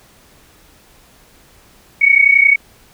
sine tone pair together, 2217 / 2248 Hz, C#7 / C#7, 0 / +24 cents, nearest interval unison, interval 24 cents, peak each -10 dBFS, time 2.01-2.56 s, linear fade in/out 10 ms, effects pink hiss -48 dBFS RMS until 2.93 s

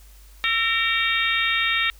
harmonic tone with a mistuned harmonic, 460.5 Hz, A#4, 21 cents flat, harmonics 3 / 4 / 5 / 6 / 7 / 8, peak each -28 / -25 / -24 / -28 / -30 / -26 dBFS, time 0.44-1.9 s, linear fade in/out 0 ms, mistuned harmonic 3, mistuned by -61 cents, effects added 50 Hz sine -45 dBFS peak until 1.99 s + white hiss -54 dBFS RMS until 1.99 s

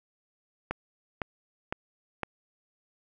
click train, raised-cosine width 0.5 ms, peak -15 dBFS, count 4, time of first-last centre 0.71-2.233 s, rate 1.97 Hz, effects none

